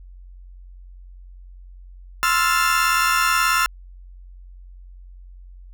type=chord; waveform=35% pulse; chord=F major seventh; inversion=second; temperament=equal; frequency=1046.5 / 1318.5 / 1396.9 / 1760 Hz; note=C6 / E6 / F6 / A6; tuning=0 / 0 / 0 / 0 cents; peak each=-22 / -19 / -19 / -24 dBFS; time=2.23-3.66 s; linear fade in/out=0 ms; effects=added 45 Hz sine -39 dBFS peak until 5.73 s